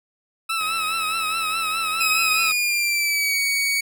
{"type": "tone with vibrato", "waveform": "20% pulse", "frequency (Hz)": 1300, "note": "E6", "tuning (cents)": -24, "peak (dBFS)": -17, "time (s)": [0.49, 2.52], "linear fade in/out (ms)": 10, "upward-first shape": "triangle", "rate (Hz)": 4.8, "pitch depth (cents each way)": 63}
{"type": "click train", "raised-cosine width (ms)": 0.3, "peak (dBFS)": -23, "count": 169, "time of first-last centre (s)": [0.61, 2.521], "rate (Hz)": 87.9}
{"type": "tone with pitch glide", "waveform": "sawtooth", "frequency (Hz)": [2535, 2245], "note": ["D#7", "C#7"], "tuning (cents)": [32, 21], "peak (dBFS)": -16, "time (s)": [2, 3.81], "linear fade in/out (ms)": 10, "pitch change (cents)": -211, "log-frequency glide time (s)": [2.19, 3.38]}
{"effects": []}